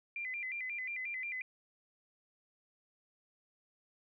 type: tone with vibrato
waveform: sine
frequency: 2196 Hz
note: C#7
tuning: 17 cents flat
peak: -37 dBFS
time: 0.16-1.42 s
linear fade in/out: 2 ms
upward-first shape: square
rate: 5.6 Hz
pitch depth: 140 cents each way
effects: none